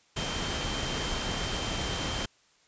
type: tone in noise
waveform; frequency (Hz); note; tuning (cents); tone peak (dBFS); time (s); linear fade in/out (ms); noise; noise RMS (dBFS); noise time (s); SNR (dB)
sine; 3136; G7; 0; -38; 0.16-2.26; 10; pink; -32; 0.16-2.26; -9
effects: white hiss -64 dBFS RMS until 2.67 s + resampled to 16000 Hz